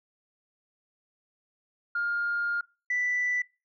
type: tone pair in turn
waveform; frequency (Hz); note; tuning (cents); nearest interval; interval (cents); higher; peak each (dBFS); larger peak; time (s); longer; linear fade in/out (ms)
sine; 1411 / 1978.2; F6 / B6; +17 / +2; tritone; 585; second; -25 / -24; second; 1.95-2.61 / 2.9-3.42; first; 5
effects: noise-tail reverb RT60 0.3 s tail -23 dB re dry + tanh soft clip ceiling -21 dBFS